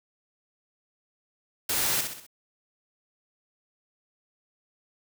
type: noise with echo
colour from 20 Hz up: white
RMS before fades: -27 dBFS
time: 1.69-2.01 s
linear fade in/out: 5 ms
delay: 64 ms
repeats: 4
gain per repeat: -6 dB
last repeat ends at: 2.266 s
effects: none